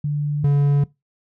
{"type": "tone pair in turn", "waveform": ["sine", "triangle"], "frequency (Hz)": [146.83, 142.81], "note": ["D3", "D3"], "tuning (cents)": [0, -48], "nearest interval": "unison", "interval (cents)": 48, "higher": "first", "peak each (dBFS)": [-19, -11], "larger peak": "second", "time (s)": [[0.04, 0.44], [0.44, 0.84]], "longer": "neither", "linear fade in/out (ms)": 5, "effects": ["noise-tail reverb RT60 0.2 s tail -21 dB re dry"]}